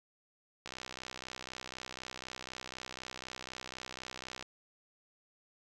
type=click train; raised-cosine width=0.2 ms; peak=-25 dBFS; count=242; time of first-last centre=0.66-4.426 s; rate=64 Hz; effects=none